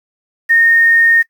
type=tone with quantisation; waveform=sine; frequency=1841 Hz; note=A#6; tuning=22 cents flat; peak=-7 dBFS; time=0.49-1.23 s; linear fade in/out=20 ms; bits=6; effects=noise-tail reverb RT60 0.1 s tail -18 dB re dry